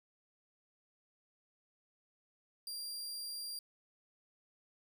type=tone; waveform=sawtooth; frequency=4762 Hz; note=D8; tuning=23 cents sharp; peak=-38 dBFS; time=2.67-3.59 s; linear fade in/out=2 ms; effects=none